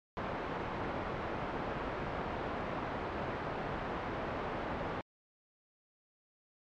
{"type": "low-pass noise", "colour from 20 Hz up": "white", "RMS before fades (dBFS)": -38, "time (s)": [0.17, 5.01], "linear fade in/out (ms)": 0, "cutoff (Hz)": 1000, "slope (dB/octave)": 12, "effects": ["low-pass 4000 Hz 12 dB/octave", "MP3 96 kbps"]}